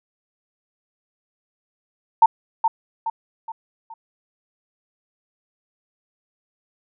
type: tone with echo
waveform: sine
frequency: 900 Hz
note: A5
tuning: 39 cents sharp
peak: -7 dBFS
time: 2.22-2.26 s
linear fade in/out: 5 ms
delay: 420 ms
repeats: 4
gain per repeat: -7 dB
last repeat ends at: 3.94 s
effects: none